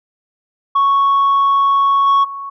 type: tone with level steps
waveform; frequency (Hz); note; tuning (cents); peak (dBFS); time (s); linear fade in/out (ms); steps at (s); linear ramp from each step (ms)
sine; 1108.7; C#6; 0; -8 / -6 / -24; 0.75-2.5; 10; 2.06 / 2.23; 20
effects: tanh soft clip ceiling -8 dBFS